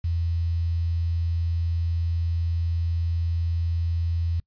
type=tone with quantisation; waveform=sine; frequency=84 Hz; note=E2; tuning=33 cents sharp; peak=-22 dBFS; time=0.04-4.4 s; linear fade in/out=5 ms; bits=8; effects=noise-tail reverb RT60 0.1 s tail -25 dB re dry + resampled to 11025 Hz